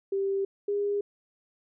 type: tone pair in turn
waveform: sine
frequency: 392 / 406.9 Hz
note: G4 / G#4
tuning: 0 / -35 cents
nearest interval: minor second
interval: 65 cents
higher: second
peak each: -25 dBFS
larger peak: neither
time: 0.12-0.45 / 0.68-1.01 s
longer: neither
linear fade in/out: 5 ms
effects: none